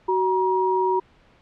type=tone pair together; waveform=sine; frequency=374.7 / 951 Hz; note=F#4 / A#5; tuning=+22 / +34 cents; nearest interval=octave + major third; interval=1612 cents; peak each=-21 dBFS; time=0.08-1 s; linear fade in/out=10 ms; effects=pink hiss -56 dBFS RMS until 1.41 s + low-pass 3000 Hz 12 dB/octave